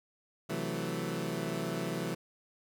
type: chord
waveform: 20% pulse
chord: F# half-diminished seventh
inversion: second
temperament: equal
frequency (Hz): 130.81 / 164.81 / 185 / 220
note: C3 / E3 / F#3 / A3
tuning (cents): 0 / 0 / 0 / 0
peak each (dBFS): -36 / -32 / -34 / -35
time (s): 0.49-2.15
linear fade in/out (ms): 10
effects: none